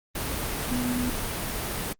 sine tone in noise, 246.9 Hz, B3, in tune, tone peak -26 dBFS, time 0.71-1.1 s, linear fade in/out 5 ms, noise pink, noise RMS -30 dBFS, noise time 0.15-1.93 s, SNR +1 dB, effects Opus 32 kbps

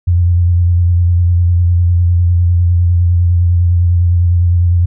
sine tone with vibrato, 87.3 Hz, F2, in tune, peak -7 dBFS, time 0.07-4.86 s, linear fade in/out 10 ms, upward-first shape sine, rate 9.9 Hz, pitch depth 32 cents each way, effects none

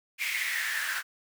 pink noise with high-pass filter sweep, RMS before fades -31 dBFS, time 0.18-1.03 s, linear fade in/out 50 ms, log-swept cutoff 2300 to 1500 Hz, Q 7, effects none

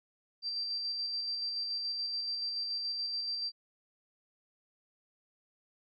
sine tone with tremolo, 4699 Hz, D8, in tune, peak -32 dBFS, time 0.42-3.52 s, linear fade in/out 50 ms, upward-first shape square, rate 7 Hz, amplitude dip 25%, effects none

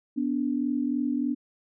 sine tone pair together, 246.9 / 290.2 Hz, B3 / D4, 0 / -21 cents, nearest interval minor third, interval 279 cents, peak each -27 dBFS, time 0.16-1.35 s, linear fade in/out 20 ms, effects none

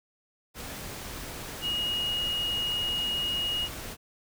sine tone in noise, 2876 Hz, F#7, 50 cents flat, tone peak -27 dBFS, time 1.61-3.69 s, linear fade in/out 50 ms, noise pink, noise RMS -39 dBFS, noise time 0.54-3.97 s, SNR +9 dB, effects none

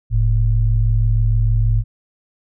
sine tone pair together, 43.69 / 110 Hz, F1 / A2, +1 / 0 cents, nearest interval octave + major third, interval 1599 cents, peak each -15 dBFS, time 0.1-1.84 s, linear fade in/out 50 ms, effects none

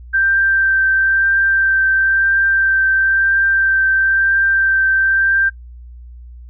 sine tone with vibrato, 1568 Hz, G6, in tune, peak -11 dBFS, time 0.13-5.5 s, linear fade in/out 20 ms, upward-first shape triangle, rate 1 Hz, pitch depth 13 cents each way, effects noise-tail reverb RT60 0.1 s tail -20 dB re dry + added 60 Hz sine -33 dBFS peak until 6.49 s

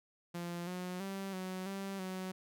sawtooth tone with pitch steps, 173 / 181.1 / 194.6 / 186 / 195.4 / 186.6 Hz, F3 / F#3 / G3 / F#3 / G3 / F#3, -16 / -37 / -12 / +9 / -5 / +15 cents, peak -35 dBFS, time 0.34-2.32 s, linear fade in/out 10 ms, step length 330 ms, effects none

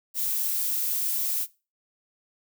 violet noise, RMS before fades -27 dBFS, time 0.14-1.47 s, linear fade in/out 50 ms, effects noise-tail reverb RT60 0.3 s tail -20 dB re dry

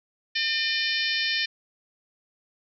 harmonic tone, 603 Hz, D5, 46 cents sharp, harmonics 3 / 4 / 5 / 6 / 7 / 8 / 9, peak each -29 / -30 / -31 / -32 / -32 / -33 / -34 dBFS, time 0.35-1.46 s, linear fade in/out 10 ms, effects none

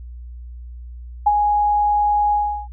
sine tone with ADSR envelope, 830 Hz, G#5, 1 cent flat, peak -9 dBFS, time 1.26-2.68 s, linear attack 10 ms, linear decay 37 ms, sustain -5 dB, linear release 350 ms, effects added 60 Hz sine -32 dBFS peak until 2.72 s

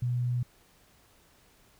sine tone, 122.8 Hz, B2, 9 cents flat, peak -26 dBFS, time 0.02-0.43 s, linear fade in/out 5 ms, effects pink hiss -62 dBFS RMS until 1.79 s

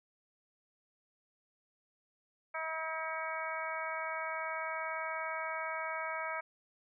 harmonic tone, 320.2 Hz, D#4, 50 cents sharp, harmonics 2 / 3 / 4 / 5 / 6 / 7, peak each -42 / -42 / -41 / -43 / -48 / -42 dBFS, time 2.54-6.41 s, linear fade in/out 10 ms, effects none

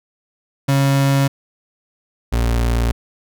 35% pulse tone pair in turn, 137.9 / 58.3 Hz, C#3 / A#1, -9 / +1 cents, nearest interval octave + minor third, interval 1490 cents, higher first, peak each -11 / -13 dBFS, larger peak first, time 0.68-1.28 / 2.32-2.92 s, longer neither, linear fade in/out 10 ms, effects none

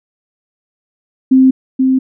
sine tone with echo, 261.6 Hz, C4, in tune, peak -4 dBFS, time 1.31-1.51 s, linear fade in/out 10 ms, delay 480 ms, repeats 1, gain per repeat -4 dB, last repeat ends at 1.99 s, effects none

